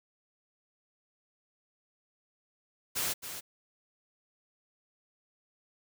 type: noise with echo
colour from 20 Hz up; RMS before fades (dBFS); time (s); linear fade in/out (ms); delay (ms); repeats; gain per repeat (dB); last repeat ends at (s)
white; -32; 2.95-3.14; 20; 270; 1; -9; 3.41
effects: none